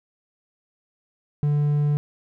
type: tone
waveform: triangle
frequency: 146.83 Hz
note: D3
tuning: in tune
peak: -16 dBFS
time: 1.43-1.97 s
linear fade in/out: 0 ms
effects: none